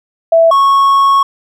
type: tone pair in turn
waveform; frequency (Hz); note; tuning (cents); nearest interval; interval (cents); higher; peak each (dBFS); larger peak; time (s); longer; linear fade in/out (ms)
sine / triangle; 660 / 1102.3; E5 / C#6; +2 / -10; major sixth; 888; second; -4; neither; 0.32-0.51 / 0.51-1.23; second; 5
effects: none